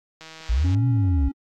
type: click train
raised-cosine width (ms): 0.2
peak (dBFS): -24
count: 87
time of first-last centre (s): 0.21-0.747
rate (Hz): 160
type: linear two-way sweep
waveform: sine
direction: up then down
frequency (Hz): 50.3 to 125.7 to 60.8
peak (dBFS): -17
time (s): 0.49-1.29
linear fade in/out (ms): 10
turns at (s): 0.87
type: tone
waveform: triangle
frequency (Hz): 277.2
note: C#4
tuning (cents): 0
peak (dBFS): -25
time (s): 0.64-1.32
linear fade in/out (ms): 10
effects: AAC 64 kbps